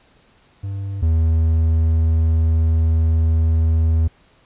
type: tone pair in turn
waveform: triangle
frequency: 98.4 / 80.65 Hz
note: G2 / E2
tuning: +7 / -37 cents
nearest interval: minor third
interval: 344 cents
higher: first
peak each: -21 / -11 dBFS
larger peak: second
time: 0.63-1.02 / 1.02-4.08 s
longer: second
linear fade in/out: 10 ms
effects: pink hiss -55 dBFS RMS until 4.45 s + resampled to 8000 Hz